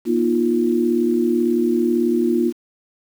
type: chord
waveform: sine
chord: Bb suspended fourth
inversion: none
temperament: equal with one note detuned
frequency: 238.7 / 311.1 / 349.2 Hz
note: Bb3 / Eb4 / F4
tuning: +41 / 0 / 0 cents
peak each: -19 / -23 / -18 dBFS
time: 0.05-2.53 s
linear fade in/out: 50 ms
effects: 7-bit